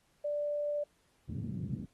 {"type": "tone", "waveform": "sine", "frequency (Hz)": 587.3, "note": "D5", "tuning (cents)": 0, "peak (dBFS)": -31, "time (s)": [0.24, 0.84], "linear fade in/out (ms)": 10}
{"type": "band-pass noise", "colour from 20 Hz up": "pink", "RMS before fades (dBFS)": -38, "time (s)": [1.28, 1.86], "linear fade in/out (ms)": 20, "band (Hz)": [100, 230], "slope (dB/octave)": 24}
{"effects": ["pink hiss -72 dBFS RMS until 1.93 s", "AAC 32 kbps"]}